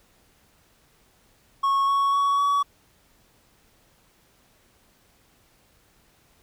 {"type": "tone with pitch steps", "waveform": "triangle", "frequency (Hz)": [1100, 1110.9, 1121.8, 1132.9], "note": ["C#6", "C#6", "C#6", "C#6"], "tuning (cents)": [-14, 3, 20, 37], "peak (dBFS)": -17, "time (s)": [1.63, 2.63], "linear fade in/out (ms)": 10, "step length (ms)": 250, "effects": ["pink hiss -61 dBFS RMS until 6.42 s"]}